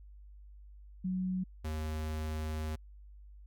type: tone pair in turn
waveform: sine / square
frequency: 185 / 77.78 Hz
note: F#3 / D#2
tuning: 0 / 0 cents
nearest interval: octave + minor third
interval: 1500 cents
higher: first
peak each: -31 / -35 dBFS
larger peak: first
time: 1.04-1.44 / 1.64-2.76 s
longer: second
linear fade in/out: 10 ms
effects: added 50 Hz sine -50 dBFS peak until 3.46 s